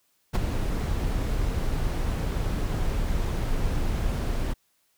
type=noise with ADSR envelope; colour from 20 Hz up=brown; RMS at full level=-18 dBFS; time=0.33-4.54 s; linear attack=24 ms; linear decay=17 ms; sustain=-8 dB; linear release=17 ms; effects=white hiss -69 dBFS RMS until 4.97 s